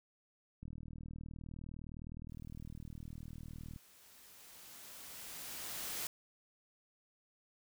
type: click train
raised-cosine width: 5 ms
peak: -36 dBFS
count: 125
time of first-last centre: 0.63-3.761 s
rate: 39.6 Hz
type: noise with exponential growth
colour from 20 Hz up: white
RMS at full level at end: -40 dBFS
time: 2.29-6.07 s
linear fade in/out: 1 ms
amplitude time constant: 820 ms
effects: none